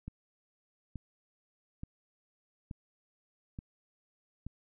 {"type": "click train", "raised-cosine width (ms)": 5, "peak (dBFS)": -28, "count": 6, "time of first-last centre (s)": [0.08, 4.466], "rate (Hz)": 1.14, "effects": []}